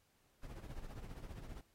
brown noise with tremolo, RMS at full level -45 dBFS, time 0.43-1.61 s, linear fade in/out 2 ms, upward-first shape triangle, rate 15 Hz, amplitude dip 75%, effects pink hiss -75 dBFS RMS until 1.74 s + AAC 48 kbps

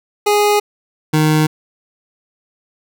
25% pulse tone pair in turn, 414.5 / 154.64 Hz, G#4 / D#3, -3 / -10 cents, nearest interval octave + perfect fourth, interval 1707 cents, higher first, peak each -7 dBFS, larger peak neither, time 0.26-0.6 / 1.13-1.47 s, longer neither, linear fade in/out 10 ms, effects none

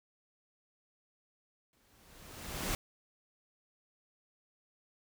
pink noise with exponential growth, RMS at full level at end -33 dBFS, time 1.73-2.75 s, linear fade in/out 1 ms, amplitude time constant 220 ms, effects none

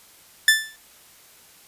sawtooth tone with exponential decay, 1760 Hz, A6, in tune, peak -6 dBFS, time 0.48-0.76 s, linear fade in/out 2 ms, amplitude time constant 59 ms, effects white hiss -51 dBFS RMS until 1.67 s + resampled to 32000 Hz

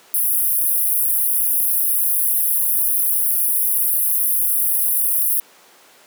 pink high-pass noise, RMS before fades -18 dBFS, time 0.14-5.4 s, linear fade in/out 0 ms, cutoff 10000 Hz, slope 96 dB/octave, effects pink hiss -48 dBFS RMS until 6.06 s + high-pass 400 Hz 12 dB/octave

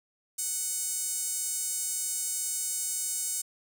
sawtooth tone with high-pass filter, 743 Hz, F#5, 7 cents sharp, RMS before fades -32 dBFS, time 0.38-3.42 s, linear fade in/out 10 ms, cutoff 7800 Hz, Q 2.8, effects none

